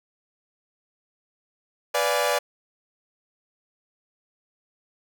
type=chord; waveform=sawtooth; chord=B diminished seventh; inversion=none; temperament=equal with one note detuned; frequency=493.9 / 583.9 / 698.5 / 830.6 Hz; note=B4 / D5 / F5 / Ab5; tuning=0 / -10 / 0 / 0 cents; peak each=-23 / -20 / -26 / -25 dBFS; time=1.94-2.39 s; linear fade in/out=10 ms; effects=none